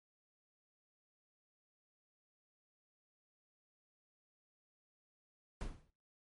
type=noise with exponential decay; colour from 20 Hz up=brown; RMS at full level=-36 dBFS; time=5.61-5.9 s; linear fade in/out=0 ms; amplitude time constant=62 ms; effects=noise-tail reverb RT60 0.4 s tail -21 dB re dry + MP3 48 kbps